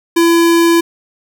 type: tone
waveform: square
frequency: 336.7 Hz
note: E4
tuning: 37 cents sharp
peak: -8 dBFS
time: 0.16-0.81 s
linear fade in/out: 10 ms
effects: none